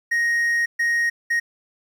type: tone bursts at uneven times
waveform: triangle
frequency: 1872 Hz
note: A#6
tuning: 7 cents sharp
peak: -16 dBFS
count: 3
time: 0.11-0.66 / 0.79-1.1 / 1.3-1.4 s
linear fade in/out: 10 ms
effects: 9-bit